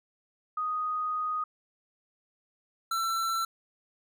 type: tone pair in turn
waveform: sine / square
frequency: 1244.5 / 1342.2 Hz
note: D#6 / E6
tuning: 0 / +31 cents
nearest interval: minor second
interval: 131 cents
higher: second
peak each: -28 dBFS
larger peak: neither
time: 0.57-1.44 / 2.91-3.45 s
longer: first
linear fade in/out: 5 ms
effects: none